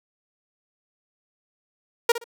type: tone with echo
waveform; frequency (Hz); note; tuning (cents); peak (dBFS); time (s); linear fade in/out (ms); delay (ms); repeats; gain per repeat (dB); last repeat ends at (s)
sawtooth; 470; A#4; +14; -10; 2.09-2.12; 5; 61; 2; -13; 2.242
effects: none